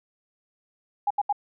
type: tone bursts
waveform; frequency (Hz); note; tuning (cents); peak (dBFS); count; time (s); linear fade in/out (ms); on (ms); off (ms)
sine; 818; G#5; -26; -20; 3; 1.07-1.327; 5; 35; 76
effects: none